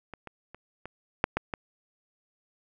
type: clicks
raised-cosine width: 0.5 ms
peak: -25 / -26 / -29 / -24 / -6 / -11 / -16 dBFS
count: 7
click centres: 0.137 / 0.273 / 0.546 / 0.856 / 1.241 / 1.37 / 1.538 s
effects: none